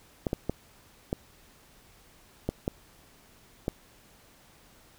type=clicks; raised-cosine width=2 ms; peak=-14 dBFS; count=7; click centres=0.268 / 0.331 / 0.496 / 1.129 / 2.49 / 2.679 / 3.681 s; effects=pink hiss -58 dBFS RMS until 4.98 s